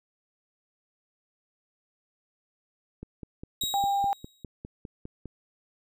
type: click train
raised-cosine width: 3 ms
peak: -26 dBFS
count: 12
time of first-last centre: 3.03-5.257 s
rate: 4.94 Hz
type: tone with exponential decay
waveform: sawtooth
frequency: 3809 Hz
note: A#7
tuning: 37 cents sharp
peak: -23 dBFS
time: 3.61-4.44 s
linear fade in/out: 5 ms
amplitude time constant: 180 ms
type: tone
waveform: sine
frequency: 798 Hz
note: G5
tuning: 31 cents sharp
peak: -23 dBFS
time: 3.74-4.13 s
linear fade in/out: 0 ms
effects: none